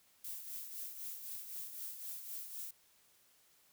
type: noise with tremolo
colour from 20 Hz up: violet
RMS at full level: -43 dBFS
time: 0.24-2.71 s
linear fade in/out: 5 ms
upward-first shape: triangle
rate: 3.9 Hz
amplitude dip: 60%
effects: white hiss -69 dBFS RMS until 3.72 s